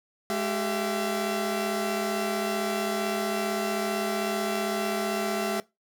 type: tone cluster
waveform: sawtooth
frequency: 210.9 / 386.2 / 675 Hz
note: G#3 / G4 / E5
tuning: +27 / -26 / +41 cents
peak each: -27 dBFS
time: 0.3-5.6 s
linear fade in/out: 0 ms
effects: noise-tail reverb RT60 0.2 s tail -20 dB re dry